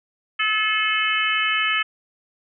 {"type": "harmonic tone", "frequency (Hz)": 431.8, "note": "A4", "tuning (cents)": -33, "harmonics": [3, 4, 5, 6, 7], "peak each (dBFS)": [-25, -25, -25, -25, -25], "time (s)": [0.39, 1.83], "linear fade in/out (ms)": 10, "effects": []}